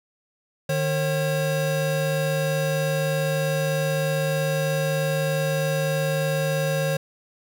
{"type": "tone pair together", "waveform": "square", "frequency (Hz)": [152.7, 541.3], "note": ["D#3", "C#5"], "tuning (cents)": [-32, -41], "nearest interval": "octave + minor seventh", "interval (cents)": 2191, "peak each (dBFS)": -25, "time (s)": [0.69, 6.97], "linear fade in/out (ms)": 5, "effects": []}